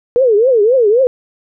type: tone with vibrato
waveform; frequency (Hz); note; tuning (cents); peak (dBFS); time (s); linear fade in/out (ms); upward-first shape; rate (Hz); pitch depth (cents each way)
sine; 466.2; A#4; 0; -7; 0.16-1.07; 0; triangle; 3.8; 280
effects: none